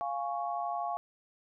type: chord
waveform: sine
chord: Db major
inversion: first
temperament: equal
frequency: 698.5 / 830.6 / 1108.7 Hz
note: F5 / Ab5 / Db6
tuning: 0 / 0 / 0 cents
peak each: -34 / -37 / -38 dBFS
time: 0.01-0.97 s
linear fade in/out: 0 ms
effects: none